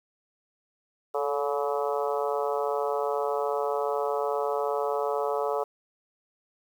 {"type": "harmonic tone with a mistuned harmonic", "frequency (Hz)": 142.5, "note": "C#3", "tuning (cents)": 48, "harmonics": [3, 4, 5, 6, 7, 8, 9], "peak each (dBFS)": [-29, -31, -33, -35, -36, -37, -38], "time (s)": [1.14, 5.64], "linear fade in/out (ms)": 10, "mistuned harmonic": 3, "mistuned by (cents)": 34, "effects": ["9-bit"]}